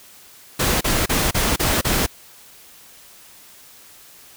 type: noise bursts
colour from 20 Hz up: pink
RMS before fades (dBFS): -19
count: 6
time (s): 0.59-2.065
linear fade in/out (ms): 10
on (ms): 220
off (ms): 31
effects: white hiss -46 dBFS RMS until 4.36 s